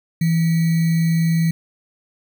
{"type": "tone with sample-and-hold", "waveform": "sine", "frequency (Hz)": 164.81, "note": "E3", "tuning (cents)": 0, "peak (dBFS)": -14, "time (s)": [0.21, 1.51], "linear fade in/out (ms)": 5, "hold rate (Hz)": 2100, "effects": []}